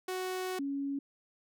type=tone pair in turn; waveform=sawtooth / sine; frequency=370.5 / 278.6 Hz; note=F#4 / C#4; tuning=+2 / +9 cents; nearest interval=perfect fourth; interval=493 cents; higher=first; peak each=-30 / -32 dBFS; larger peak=first; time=0.08-0.59 / 0.59-0.99 s; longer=first; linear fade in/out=5 ms; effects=none